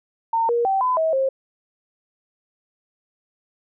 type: tone with pitch steps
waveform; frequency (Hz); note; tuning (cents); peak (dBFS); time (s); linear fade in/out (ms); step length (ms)
sine; 911 / 473.1 / 774 / 1009 / 642 / 534; A#5 / A#4 / G5 / B5 / E5 / C5; -40 / +26 / -22 / +37 / -46 / +35; -17; 0.33-1.29; 5; 160
effects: none